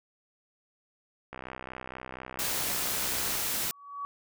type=click train; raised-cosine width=0.5 ms; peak=-24 dBFS; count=131; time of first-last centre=1.33-3.355 s; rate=64.2 Hz
type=noise; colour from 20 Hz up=white; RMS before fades=-31 dBFS; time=2.39-3.71 s; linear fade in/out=0 ms
type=tone with exponential growth; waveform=sine; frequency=1134 Hz; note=C#6; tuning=39 cents sharp; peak=-31 dBFS; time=3.49-4.05 s; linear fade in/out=0 ms; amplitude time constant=120 ms
effects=none